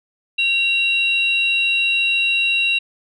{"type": "tone pair together", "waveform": "sine", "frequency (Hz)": [2747, 3885], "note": ["F7", "B7"], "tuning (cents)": [-29, -29], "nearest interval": "tritone", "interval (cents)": 600, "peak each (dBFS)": [-15, -22], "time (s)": [0.38, 2.79], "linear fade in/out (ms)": 10, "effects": ["tanh soft clip ceiling -8 dBFS"]}